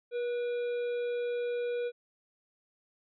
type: harmonic tone with a mistuned harmonic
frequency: 482.1 Hz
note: B4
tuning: 42 cents flat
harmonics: 1 / 3 / 5 / 7 / 8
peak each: -30 / -47 / -49 / -57 / -57 dBFS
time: 0.11-1.92 s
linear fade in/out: 50 ms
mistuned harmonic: 3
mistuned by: +30 cents
effects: none